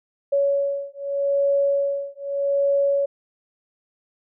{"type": "beating tone pair", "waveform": "sine", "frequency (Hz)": [560, 560.82], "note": ["C#5", "C#5"], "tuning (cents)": [18, 20], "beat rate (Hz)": 0.82, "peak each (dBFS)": -22, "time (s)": [0.32, 3.06], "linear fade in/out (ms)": 10, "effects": []}